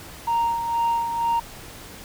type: tone with tremolo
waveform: sine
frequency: 930 Hz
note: A#5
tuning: 4 cents flat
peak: -16 dBFS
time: 0.27-1.4 s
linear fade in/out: 10 ms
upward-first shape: sine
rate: 2.1 Hz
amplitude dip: 60%
effects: tanh soft clip ceiling -17 dBFS + pink hiss -41 dBFS RMS until 2.04 s